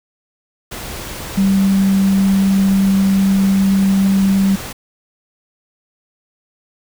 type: tone in noise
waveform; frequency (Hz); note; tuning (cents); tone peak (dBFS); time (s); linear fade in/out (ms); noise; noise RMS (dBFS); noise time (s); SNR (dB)
sine; 194.3; G3; -15; -10; 1.37-4.56; 10; pink; -28; 0.71-4.73; +15
effects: none